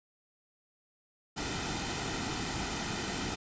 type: noise with comb filter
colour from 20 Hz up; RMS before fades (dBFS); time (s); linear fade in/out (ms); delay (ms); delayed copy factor
pink; -35; 1.36-3.36; 20; 1.8; -0.55
effects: resampled to 16000 Hz